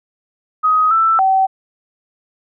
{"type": "tone with pitch steps", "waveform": "sine", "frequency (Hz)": [1258, 1327, 766], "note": ["D#6", "E6", "G5"], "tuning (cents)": [19, 11, -40], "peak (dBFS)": -10, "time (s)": [0.63, 1.47], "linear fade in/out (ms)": 20, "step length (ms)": 280, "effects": []}